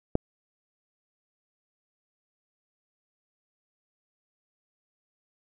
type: click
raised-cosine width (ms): 2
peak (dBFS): -9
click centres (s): 0.154
effects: none